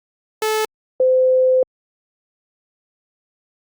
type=tone pair in turn; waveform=sawtooth / sine; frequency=434 / 514.5 Hz; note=A4 / C5; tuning=-24 / -29 cents; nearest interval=minor third; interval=295 cents; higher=second; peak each=-13 / -11 dBFS; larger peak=second; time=0.42-0.65 / 1-1.63 s; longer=second; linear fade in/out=2 ms; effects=Opus 48 kbps